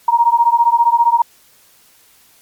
sine beating tone pair, 932.3 / 947.3 Hz, A#5 / A#5, 0 / +28 cents, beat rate 15 Hz, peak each -12 dBFS, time 0.08-1.22 s, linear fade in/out 5 ms, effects white hiss -50 dBFS RMS until 2.41 s + MP3 96 kbps

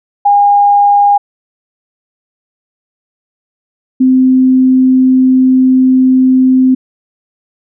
sine tone pair in turn, 813 / 258.6 Hz, G#5 / C4, -37 / -20 cents, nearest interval octave + minor sixth, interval 1983 cents, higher first, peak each -4 dBFS, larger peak neither, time 0.25-1.18 / 4-6.75 s, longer second, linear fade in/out 10 ms, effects none

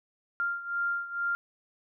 sine beating tone pair, 1394 / 1396.2 Hz, F6 / F6, -4 / -1 cents, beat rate 2.2 Hz, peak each -30 / -34 dBFS, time 0.4-1.35 s, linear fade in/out 0 ms, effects none

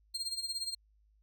35% pulse tone with tremolo, 4203 Hz, C8, 7 cents sharp, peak -31 dBFS, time 0.14-0.75 s, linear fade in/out 10 ms, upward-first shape sine, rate 17 Hz, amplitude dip 75%, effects added 52 Hz sine -65 dBFS peak until 1.22 s

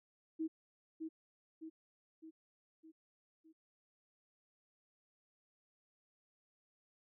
sine tone with echo, 320 Hz, D#4, 49 cents sharp, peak -35 dBFS, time 0.39-0.48 s, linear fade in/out 20 ms, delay 610 ms, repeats 5, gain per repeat -5 dB, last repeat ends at 3.53 s, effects none

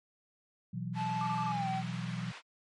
sine chord, B suspended fourth, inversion none, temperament just, 123.47 / 164.63 / 185.21 Hz, B2 / E3 / F#3, 0 / -2 / +2 cents, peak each -39 dBFS, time 0.73-2.32 s, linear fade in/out 10 ms
pink band-pass noise, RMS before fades -48 dBFS, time 0.93-2.42 s, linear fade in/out 50 ms, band 1100 to 3300 Hz, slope 12 dB/octave
triangle tone with pitch glide, 870 to 766.2 Hz, A5 to G5, -20 to -40 cents, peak -31 dBFS, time 0.95-1.83 s, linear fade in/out 50 ms, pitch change -220 cents, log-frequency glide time 1.46-1.69 s
sine tone bursts, 1182 Hz, D6, 11 cents sharp, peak -36 dBFS, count 4, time 1.21-1.519 s, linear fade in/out 2 ms, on 57 ms, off 27 ms
effects MP3 48 kbps

